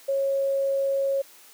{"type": "tone", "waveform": "sine", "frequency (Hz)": 548, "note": "C#5", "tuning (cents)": -20, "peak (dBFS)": -21, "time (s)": [0.08, 1.22], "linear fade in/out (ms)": 10, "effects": ["white hiss -51 dBFS RMS until 1.53 s", "high-pass 300 Hz 12 dB/octave"]}